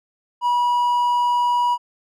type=tone; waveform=triangle; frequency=970 Hz; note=B5; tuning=31 cents flat; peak=-14 dBFS; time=0.41-1.78 s; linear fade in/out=50 ms; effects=none